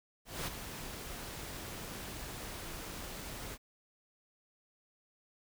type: noise with ADSR envelope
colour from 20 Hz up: pink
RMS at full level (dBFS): -36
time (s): 0.25-3.58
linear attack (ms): 220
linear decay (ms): 18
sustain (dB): -8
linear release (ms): 49
effects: none